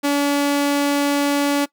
sawtooth tone, 285.5 Hz, D4, 49 cents flat, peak -12 dBFS, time 0.03-1.66 s, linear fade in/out 20 ms, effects noise-tail reverb RT60 0.1 s tail -20 dB re dry

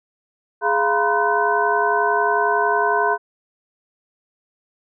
sine tone cluster, 417 / 693 / 954 / 1025 / 1511 Hz, G#4 / F5 / A#5 / C6 / F#6, +7 / -14 / +40 / -36 / +36 cents, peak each -22 dBFS, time 0.61-3.18 s, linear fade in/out 50 ms, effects none

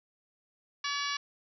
harmonic tone, 570 Hz, C#5, 48 cents sharp, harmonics 2 / 3 / 4 / 5 / 6 / 7 / 8 / 9 / 10, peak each -36 / -38 / -39 / -40 / -41 / -41 / -42 / -43 / -43 dBFS, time 0.84-1.17 s, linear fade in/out 5 ms, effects none

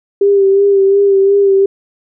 sine tone with vibrato, 395.3 Hz, G4, 15 cents sharp, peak -6 dBFS, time 0.21-1.66 s, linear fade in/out 5 ms, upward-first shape sine, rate 2.8 Hz, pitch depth 32 cents each way, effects none

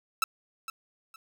sawtooth tone with echo, 1318.5 Hz, E6, in tune, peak -19 dBFS, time 0.22-0.24 s, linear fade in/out 2 ms, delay 460 ms, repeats 2, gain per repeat -12 dB, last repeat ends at 1.16 s, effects none

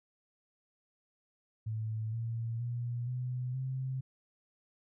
sine tone with pitch steps, 110 / 114.94 / 120.09 / 125.48 / 131.12 Hz, A2 / A#2 / B2 / B2 / C3, 0 / -24 / -48 / +28 / +4 cents, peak -33 dBFS, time 1.66-4.01 s, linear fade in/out 10 ms, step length 470 ms, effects none

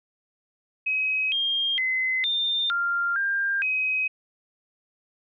sine tone with pitch steps, 2541 / 3215 / 2044 / 3607 / 1393 / 1597 / 2530 Hz, D#7 / G7 / C7 / A7 / F6 / G6 / D#7, +36 / +43 / -41 / +42 / -5 / +32 / +28 cents, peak -22 dBFS, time 0.86-4.08 s, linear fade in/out 10 ms, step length 460 ms, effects none

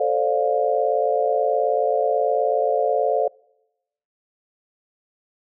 sine chord, D minor seventh, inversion second, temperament just, 440.5 / 528.6 / 587.3 / 704.8 Hz, A4 / C5 / D5 / F5, +2 / +18 / 0 / +16 cents, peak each -23 dBFS, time 0-3.28 s, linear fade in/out 5 ms, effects noise-tail reverb RT60 0.9 s tail -26 dB re dry

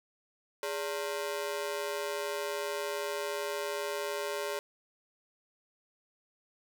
sawtooth ring-modulated tone, 493.9 Hz, B4, in tune, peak -26 dBFS, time 0.63-4.59 s, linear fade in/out 0 ms, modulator 81.3 Hz, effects none

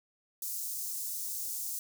white high-pass noise, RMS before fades -37 dBFS, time 0.42-1.79 s, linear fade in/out 2 ms, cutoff 5800 Hz, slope 24 dB/octave, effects none

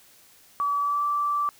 sine tone with pitch glide, 1146 to 1165.4 Hz, D6 to D6, -43 to -14 cents, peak -22 dBFS, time 0.6-1.49 s, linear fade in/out 0 ms, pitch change +29 cents, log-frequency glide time 0.8-1.04 s, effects white hiss -55 dBFS RMS until 1.59 s

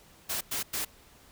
white noise bursts, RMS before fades -32 dBFS, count 3, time 0.29-0.85 s, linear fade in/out 10 ms, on 120 ms, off 100 ms, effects pink hiss -57 dBFS RMS until 1.31 s

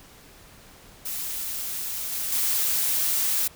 blue noise with level steps, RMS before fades -31 / -29 / -24 dBFS, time 1.05-3.48 s, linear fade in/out 10 ms, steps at 2.12 / 2.32 s, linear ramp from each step 5 ms, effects pink hiss -50 dBFS RMS until 3.55 s

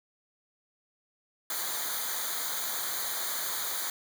white noise with comb filter, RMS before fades -33 dBFS, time 1.5-3.9 s, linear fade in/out 2 ms, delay 0.37 ms, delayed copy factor -1, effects none

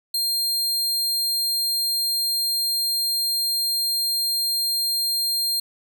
sawtooth tone, 4200 Hz, C8, 6 cents sharp, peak -18 dBFS, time 0.14-5.6 s, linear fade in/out 5 ms, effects 9-bit

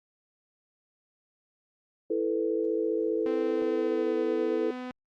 sine chord, E suspended fourth, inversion none, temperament just, 329.6 / 439.5 / 494.4 Hz, E4 / A4 / B4, 0 / -2 / +2 cents, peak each -30 / -28 / -32 dBFS, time 2.1-4.71 s, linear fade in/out 5 ms
sawtooth tone with pitch glide, 260 to 251.7 Hz, C4 to B3, -11 to +33 cents, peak -31 dBFS, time 3.26-4.91 s, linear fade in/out 0 ms, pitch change -56 cents, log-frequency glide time 3.41-4.14 s
effects low-pass 3000 Hz 12 dB/octave + Opus 48 kbps

